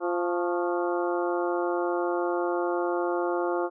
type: harmonic tone with a mistuned harmonic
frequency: 174.61 Hz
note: F3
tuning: in tune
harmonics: 2 / 3 / 4 / 5 / 6 / 7 / 8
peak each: -27 / -31 / -33 / -35 / -37 / -38 / -39 dBFS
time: 0-3.7 s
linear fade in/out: 50 ms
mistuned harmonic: 6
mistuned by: +79 cents
effects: none